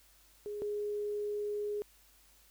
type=tone pair in turn; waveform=sine; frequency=415.3 / 415.3 Hz; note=G#4 / G#4; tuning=0 / 0 cents; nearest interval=unison; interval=0 cents; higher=neither; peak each=-37 / -33 dBFS; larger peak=second; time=0.46-0.62 / 0.62-1.82 s; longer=second; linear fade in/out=0 ms; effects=added 50 Hz sine -67 dBFS peak until 2.5 s + white hiss -64 dBFS RMS until 2.5 s